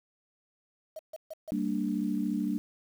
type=tone bursts; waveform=sine; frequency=631 Hz; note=D#5; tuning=24 cents sharp; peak=-37 dBFS; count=4; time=0.96-1.508 s; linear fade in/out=5 ms; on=32 ms; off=140 ms
type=chord; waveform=sine; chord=G minor; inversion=none; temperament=equal with one note detuned; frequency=196 / 229.6 / 293.7 Hz; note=G3 / Bb3 / D4; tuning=0 / -26 / 0 cents; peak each=-32 dBFS; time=1.52-2.58 s; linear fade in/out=0 ms
effects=9-bit